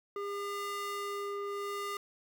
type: ring-modulated tone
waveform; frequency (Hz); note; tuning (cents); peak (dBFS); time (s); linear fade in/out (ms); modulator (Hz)
square; 403.8; G#4; -49; -33; 0.16-1.97; 2; 808
effects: none